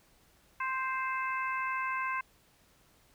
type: harmonic tone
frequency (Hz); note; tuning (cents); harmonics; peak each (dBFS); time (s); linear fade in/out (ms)
523.3; C5; 0; 2 / 3 / 4 / 5; -33 / -37 / -39 / -41; 0.6-2.21; 5
effects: pink hiss -65 dBFS RMS until 3.14 s